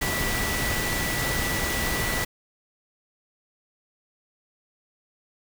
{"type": "tone in noise", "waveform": "sine", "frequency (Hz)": 1962, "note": "B6", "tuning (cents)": -12, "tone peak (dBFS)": -30, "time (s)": [0.01, 2.25], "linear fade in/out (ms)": 10, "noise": "pink", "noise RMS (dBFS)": -27, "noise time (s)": [0.01, 2.25], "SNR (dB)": -6, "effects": []}